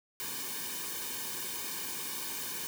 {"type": "noise with comb filter", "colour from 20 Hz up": "white", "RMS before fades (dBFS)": -38, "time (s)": [0.2, 2.67], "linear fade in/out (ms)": 0, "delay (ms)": 1.5, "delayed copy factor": -0.9, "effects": []}